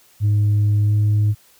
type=tone with pitch glide; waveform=sine; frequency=104 to 104.97 Hz; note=G#2 to G#2; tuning=+3 to +19 cents; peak=-11 dBFS; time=0.2-1.35 s; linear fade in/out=50 ms; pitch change=+16 cents; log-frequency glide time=0.85-0.93 s; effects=tanh soft clip ceiling -12 dBFS + white hiss -53 dBFS RMS until 1.59 s